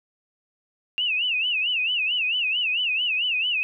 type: tone with vibrato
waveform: sine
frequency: 2732 Hz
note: F7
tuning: 39 cents flat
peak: -21 dBFS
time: 0.98-3.63 s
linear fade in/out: 0 ms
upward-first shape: sine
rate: 4.5 Hz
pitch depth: 170 cents each way
effects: none